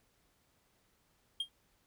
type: tone with exponential decay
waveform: triangle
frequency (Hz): 3218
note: G7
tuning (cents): +45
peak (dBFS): -28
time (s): 1.4-1.49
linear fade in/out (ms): 5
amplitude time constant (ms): 19
effects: pink hiss -73 dBFS RMS until 1.86 s